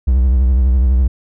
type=tone with vibrato; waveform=triangle; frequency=63.8 Hz; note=C2; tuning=43 cents flat; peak=-7 dBFS; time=0.07-1.08 s; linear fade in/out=10 ms; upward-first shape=triangle; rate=12 Hz; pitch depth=140 cents each way; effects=none